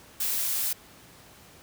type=noise; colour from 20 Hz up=blue; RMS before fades=-28 dBFS; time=0.2-0.73 s; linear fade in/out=5 ms; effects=pink hiss -52 dBFS RMS until 1.62 s + high-pass 60 Hz 12 dB/octave